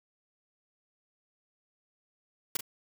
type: noise with echo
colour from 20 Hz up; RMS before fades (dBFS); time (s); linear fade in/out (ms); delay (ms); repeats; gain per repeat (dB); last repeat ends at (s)
white; -29; 2.55-2.57; 5; 39; 1; -10; 2.609
effects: none